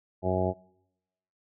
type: harmonic tone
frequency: 92.5 Hz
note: F#2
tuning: in tune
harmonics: 1 / 2 / 3 / 4 / 5 / 6 / 7 / 8 / 9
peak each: -31 / -32 / -37 / -31 / -35 / -35 / -30 / -40 / -35 dBFS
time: 0.22-0.54 s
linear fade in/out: 50 ms
effects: noise-tail reverb RT60 0.9 s tail -25 dB re dry